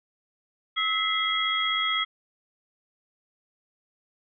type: tone cluster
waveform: sine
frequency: 1295 / 1987 / 2083 / 3301 Hz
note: E6 / B6 / C7 / G#7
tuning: -31 / +10 / -8 / -11 cents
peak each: -28 / -33 / -31 / -26 dBFS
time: 0.76-2.05 s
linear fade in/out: 20 ms
effects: none